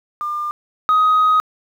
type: tone pair in turn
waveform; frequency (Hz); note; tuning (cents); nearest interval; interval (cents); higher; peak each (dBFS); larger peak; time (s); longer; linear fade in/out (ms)
sine; 1200 / 1255.7; D6 / D#6; +37 / +15; minor second; 78; second; -20 / -9; second; 0.21-0.51 / 0.89-1.4; second; 0
effects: tanh soft clip ceiling -9 dBFS + 8-bit